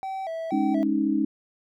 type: tone with vibrato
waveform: triangle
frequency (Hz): 709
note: F5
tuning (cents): +26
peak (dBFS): -27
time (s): 0.03-0.83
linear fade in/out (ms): 0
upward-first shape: square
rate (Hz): 2.1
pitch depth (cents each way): 140
type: chord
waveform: sine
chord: Ab suspended fourth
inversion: none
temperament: just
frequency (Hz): 207.7 / 276.9 / 311.5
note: Ab3 / Db4 / Eb4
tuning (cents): 0 / -2 / +2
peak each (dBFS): -27 / -25 / -24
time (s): 0.52-1.25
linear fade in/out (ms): 5
effects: none